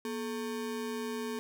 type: ring-modulated tone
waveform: square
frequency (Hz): 336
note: E4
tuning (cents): +33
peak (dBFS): -32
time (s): 0.05-1.39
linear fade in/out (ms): 0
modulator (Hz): 96
effects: none